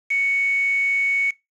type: tone with quantisation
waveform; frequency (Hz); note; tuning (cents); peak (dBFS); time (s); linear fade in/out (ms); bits
sine; 2224; C#7; +5; -18; 0.1-1.31; 10; 5
effects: noise-tail reverb RT60 0.2 s tail -20 dB re dry + low-pass 5000 Hz 12 dB/octave